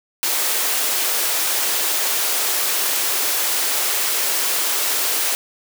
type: high-pass noise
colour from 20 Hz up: white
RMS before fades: -20 dBFS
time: 0.23-5.35 s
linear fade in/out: 0 ms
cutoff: 330 Hz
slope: 24 dB/octave
effects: none